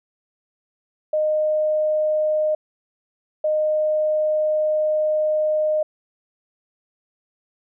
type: tone pair in turn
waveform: sine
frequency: 615 / 615 Hz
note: D#5 / D#5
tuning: -20 / -20 cents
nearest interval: unison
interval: 0 cents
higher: neither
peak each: -17 dBFS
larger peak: neither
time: 1.13-2.55 / 3.44-5.83 s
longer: second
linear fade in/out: 5 ms
effects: none